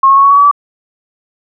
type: tone with pitch steps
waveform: sine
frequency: 1080 / 1091.9 / 1104 / 1116.2 / 1128.5 / 1140.9 / 1153.5 Hz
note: C#6 / C#6 / C#6 / C#6 / C#6 / C#6 / D6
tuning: -45 / -26 / -7 / +12 / +31 / +50 / -31 cents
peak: -3 dBFS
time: 0.03-0.513 s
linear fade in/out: 5 ms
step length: 69 ms
effects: none